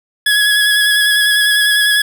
25% pulse tone with vibrato, 1680 Hz, G#6, 19 cents sharp, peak -6 dBFS, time 0.26-2.02 s, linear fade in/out 5 ms, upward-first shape square, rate 10 Hz, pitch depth 17 cents each way, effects none

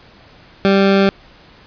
20% pulse tone, 196 Hz, G3, in tune, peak -5 dBFS, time 0.65-1.09 s, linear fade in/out 0 ms, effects pink hiss -45 dBFS RMS until 1.66 s + resampled to 11025 Hz

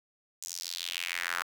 sawtooth tone with high-pass filter sweep, 86.6 Hz, F2, 14 cents flat, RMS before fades -36 dBFS, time 0.42-1.43 s, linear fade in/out 0 ms, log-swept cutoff 7000 to 1300 Hz, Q 2.8, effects 9-bit

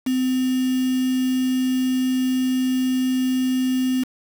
sine tone with quantisation, 257 Hz, C4, 31 cents flat, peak -18 dBFS, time 0.06-4.04 s, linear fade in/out 10 ms, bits 5, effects none

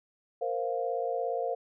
sine chord, Bb suspended second, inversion none, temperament equal, 466.2 / 523.3 / 698.5 Hz, Bb4 / C5 / F5, 0 / 0 / 0 cents, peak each -33 dBFS, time 0.41-1.55 s, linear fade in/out 10 ms, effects none

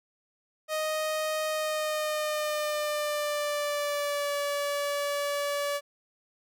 sawtooth tone with pitch glide, 622.3 to 574 Hz, D#5 to D5, 0 to -40 cents, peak -24 dBFS, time 0.68-5.81 s, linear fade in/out 50 ms, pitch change -140 cents, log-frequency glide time 1.48-4.35 s, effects none

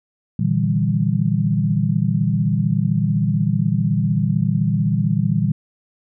sine chord, E half-diminished seventh, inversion second, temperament equal with one note detuned, 116.54 / 148.97 / 164.81 / 196 Hz, Bb2 / D3 / E3 / G3, 0 / +25 / 0 / 0 cents, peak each -21 dBFS, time 0.39-5.52 s, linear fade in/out 5 ms, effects none

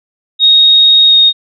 sine tone with pitch glide, 3742 to 3718 Hz, A#7 to A#7, +6 to -5 cents, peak -3 dBFS, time 0.39-1.33 s, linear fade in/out 50 ms, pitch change -11 cents, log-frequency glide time 1.07-1.15 s, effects none

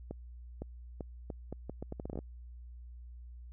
accelerating click train, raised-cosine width 2 ms, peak -26 dBFS, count 15, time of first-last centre 0.11-2.189 s, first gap 510 ms, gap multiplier 0.76, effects added 60 Hz sine -46 dBFS peak until 3.52 s

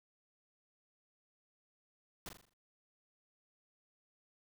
pink noise with echo, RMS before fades -45 dBFS, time 2.26-2.29 s, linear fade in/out 2 ms, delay 41 ms, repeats 6, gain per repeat -6 dB, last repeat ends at 2.536 s, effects none

